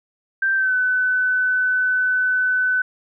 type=tone with pitch glide; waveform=sine; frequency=1568 to 1505.9 Hz; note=G6 to F#6; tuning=0 to +30 cents; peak=-16 dBFS; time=0.42-2.82 s; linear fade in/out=5 ms; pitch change=-70 cents; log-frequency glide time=0.55-0.74 s; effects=none